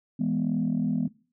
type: chord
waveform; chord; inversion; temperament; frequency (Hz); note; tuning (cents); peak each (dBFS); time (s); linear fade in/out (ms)
sine; E major; none; equal; 164.81 / 207.7 / 246.9; E3 / G#3 / B3; 0 / 0 / 0; -29 / -27 / -26; 0.19-1.08; 10
effects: noise-tail reverb RT60 0.4 s tail -20 dB re dry + tanh soft clip ceiling -17 dBFS